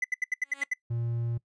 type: tone bursts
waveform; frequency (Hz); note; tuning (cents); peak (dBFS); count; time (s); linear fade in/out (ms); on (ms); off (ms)
triangle; 2010; B6; +30; -23; 8; 0.02-0.736; 5; 23; 76
type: tone with exponential growth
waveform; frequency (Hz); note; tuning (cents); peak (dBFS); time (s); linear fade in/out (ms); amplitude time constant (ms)
5% pulse; 277.2; C#4; 0; -26; 0.43-0.64; 5; 45
type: tone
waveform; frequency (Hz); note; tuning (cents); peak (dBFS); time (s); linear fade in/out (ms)
triangle; 117.5; A#2; +14; -26; 0.9-1.38; 10
effects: noise-tail reverb RT60 0.1 s tail -21 dB re dry + resampled to 22050 Hz